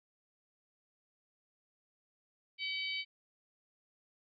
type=harmonic tone; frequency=762 Hz; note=G5; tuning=49 cents flat; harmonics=3 / 4 / 5 / 6; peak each=-38 / -40 / -45 / -44 dBFS; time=2.58-3.05 s; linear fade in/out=50 ms; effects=none